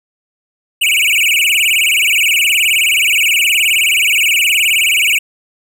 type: tone with vibrato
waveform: square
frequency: 2568 Hz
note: E7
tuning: 46 cents flat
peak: -10 dBFS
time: 0.81-5.19 s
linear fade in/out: 10 ms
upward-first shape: sine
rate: 19 Hz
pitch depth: 250 cents each way
effects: none